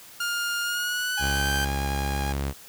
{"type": "tone with pitch glide", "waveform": "sawtooth", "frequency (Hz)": [1411, 1556.6], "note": ["F6", "G6"], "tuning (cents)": [17, -13], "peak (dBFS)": -22, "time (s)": [0.2, 1.65], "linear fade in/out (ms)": 5, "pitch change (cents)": 170, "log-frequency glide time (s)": [0.62, 1.52]}
{"type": "tone with vibrato", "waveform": "sawtooth", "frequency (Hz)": 818, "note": "G#5", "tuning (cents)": -26, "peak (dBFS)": -27, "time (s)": [1.17, 2.33], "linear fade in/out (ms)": 10, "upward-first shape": "sine", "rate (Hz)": 11, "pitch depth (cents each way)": 15}
{"type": "tone", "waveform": "sawtooth", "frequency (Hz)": 69.3, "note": "C#2", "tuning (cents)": 0, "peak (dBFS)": -22, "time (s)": [1.19, 2.54], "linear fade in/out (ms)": 50}
{"effects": ["white hiss -47 dBFS RMS until 2.68 s"]}